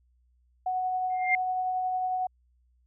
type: tone with tremolo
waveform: sine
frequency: 740 Hz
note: F#5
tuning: in tune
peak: -25 dBFS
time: 0.66-2.27 s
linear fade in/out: 5 ms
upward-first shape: triangle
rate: 11 Hz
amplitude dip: 25%
type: tone with exponential growth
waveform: sine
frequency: 2108 Hz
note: C7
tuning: 12 cents sharp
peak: -18 dBFS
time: 1.1-1.35 s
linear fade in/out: 2 ms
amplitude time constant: 54 ms
effects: added 61 Hz sine -63 dBFS peak until 2.86 s